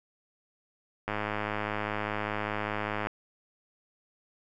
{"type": "click train", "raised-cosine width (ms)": 0.5, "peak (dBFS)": -16, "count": 210, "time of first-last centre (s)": [1.08, 3.07], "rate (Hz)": 105, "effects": []}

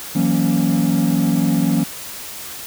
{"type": "chord", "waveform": "triangle", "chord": "F# dominant seventh", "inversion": "third", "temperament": "equal", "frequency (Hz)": [164.81, 185, 233.1, 277.2], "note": ["E3", "F#3", "A#3", "C#4"], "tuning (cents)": [0, 0, 0, 0], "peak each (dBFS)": -17, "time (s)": [0.15, 1.84], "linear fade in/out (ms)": 10, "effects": ["tanh soft clip ceiling -7 dBFS", "white hiss -32 dBFS RMS until 2.66 s"]}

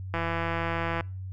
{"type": "click train", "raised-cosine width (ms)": 0.5, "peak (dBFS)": -15, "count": 146, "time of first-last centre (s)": [0.14, 1.008], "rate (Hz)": 167, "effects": ["noise-tail reverb RT60 0.4 s tail -26 dB re dry", "added 94 Hz sine -34 dBFS peak until 1.32 s"]}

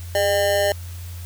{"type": "tone with amplitude modulation", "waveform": "square", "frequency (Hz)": 604, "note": "D5", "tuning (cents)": 48, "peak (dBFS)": -14, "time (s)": [0.15, 0.72], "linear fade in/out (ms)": 2, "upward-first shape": "sine", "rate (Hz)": 194, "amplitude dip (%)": 80, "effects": ["added 87 Hz sine -31 dBFS peak until 1.25 s", "white hiss -44 dBFS RMS until 1.25 s"]}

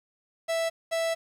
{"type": "tone pair in turn", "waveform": "45% pulse", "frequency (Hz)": [659.3, 659.3], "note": ["E5", "E5"], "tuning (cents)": [0, 0], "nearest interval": "unison", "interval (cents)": 0, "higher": "neither", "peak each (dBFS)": -25, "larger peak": "neither", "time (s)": [[0.48, 0.7], [0.91, 1.15]], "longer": "second", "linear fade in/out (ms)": 20, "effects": ["low-pass 11000 Hz 12 dB/octave", "9-bit"]}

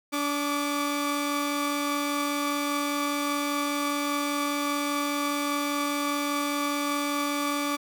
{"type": "tone cluster", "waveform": "sawtooth", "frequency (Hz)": [287.9, 1148, 1193], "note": ["D4", "D6", "D6"], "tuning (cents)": [-34, -40, 27], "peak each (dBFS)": [-24, -28, -30], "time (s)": [0.12, 7.77], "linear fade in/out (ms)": 20, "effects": []}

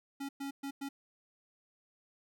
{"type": "tone bursts at uneven times", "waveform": "square", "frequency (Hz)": 277.2, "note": "C#4", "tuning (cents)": 0, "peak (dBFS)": -38, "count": 4, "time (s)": [[0.2, 0.29], [0.4, 0.51], [0.63, 0.71], [0.81, 0.89]], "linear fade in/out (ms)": 10, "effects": []}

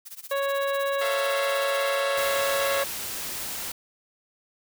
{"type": "noise with tremolo", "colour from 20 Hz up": "blue", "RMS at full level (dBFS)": -38, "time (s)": [0.05, 2.01], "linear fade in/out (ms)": 20, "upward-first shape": "sine", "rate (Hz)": 16, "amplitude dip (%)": 90}
{"type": "harmonic tone", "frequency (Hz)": 554.4, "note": "C#5", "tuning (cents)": 0, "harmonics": [1, 2, 3, 4, 5, 6, 7], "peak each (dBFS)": [-25, -31, -33, -42, -41, -47, -39], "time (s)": [0.31, 2.84], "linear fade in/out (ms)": 5}
{"type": "chord", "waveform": "10% pulse", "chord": "F major seventh", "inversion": "first", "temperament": "equal with one note detuned", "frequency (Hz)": [447.4, 523.3, 659.3, 698.5], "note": ["A4", "C5", "E5", "F5"], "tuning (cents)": [29, 0, 0, 0], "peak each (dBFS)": [-28, -31, -25, -26], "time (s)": [1.01, 2.83], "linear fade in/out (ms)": 5}
{"type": "noise", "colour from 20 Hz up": "white", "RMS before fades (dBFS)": -33, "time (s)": [2.17, 3.72], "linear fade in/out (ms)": 5}
{"effects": []}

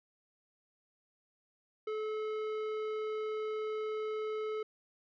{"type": "tone with tanh clipping", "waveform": "triangle", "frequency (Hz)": 431.7, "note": "A4", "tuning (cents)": -33, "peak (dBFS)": -36, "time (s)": [1.87, 4.63], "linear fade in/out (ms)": 5, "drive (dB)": 17, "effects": []}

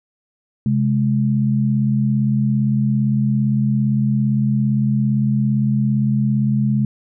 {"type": "tone pair together", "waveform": "sine", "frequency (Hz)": [132.39, 210], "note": ["C3", "G#3"], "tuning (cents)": [21, 19], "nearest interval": "minor sixth", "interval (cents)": 798, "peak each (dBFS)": -17, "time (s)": [0.66, 6.85], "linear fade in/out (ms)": 2, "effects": []}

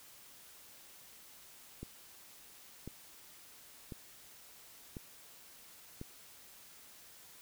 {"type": "click train", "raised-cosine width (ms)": 3, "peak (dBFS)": -30, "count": 5, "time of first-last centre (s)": [1.83, 6.014], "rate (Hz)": 0.956, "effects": ["white hiss -57 dBFS RMS until 7.41 s"]}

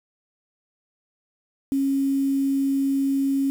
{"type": "tone with quantisation", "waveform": "sine", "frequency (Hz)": 273.7, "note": "C#4", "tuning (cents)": -22, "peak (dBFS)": -19, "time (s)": [1.72, 3.5], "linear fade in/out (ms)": 0, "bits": 7, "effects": []}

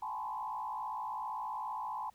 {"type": "tone with frequency modulation", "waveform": "sine", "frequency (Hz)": 932.3, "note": "A#5", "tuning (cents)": 0, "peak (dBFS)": -36, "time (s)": [0.02, 2.1], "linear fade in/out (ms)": 5, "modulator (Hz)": 57.6, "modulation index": 2.1, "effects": ["pink hiss -68 dBFS RMS until 2.14 s"]}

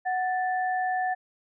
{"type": "tone pair together", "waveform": "sine", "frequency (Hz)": [740.4, 1761], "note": ["F#5", "A6"], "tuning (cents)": [1, 1], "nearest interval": "octave + minor third", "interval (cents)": 1500, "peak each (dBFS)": [-25, -32], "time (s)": [0.05, 1.15], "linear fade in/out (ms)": 20, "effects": []}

